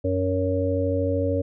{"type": "harmonic tone", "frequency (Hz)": 93.1, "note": "F#2", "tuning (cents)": 11, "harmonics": [1, 3, 5, 6], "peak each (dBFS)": [-25, -27, -27, -26], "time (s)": [0.04, 1.42], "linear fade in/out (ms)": 10, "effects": []}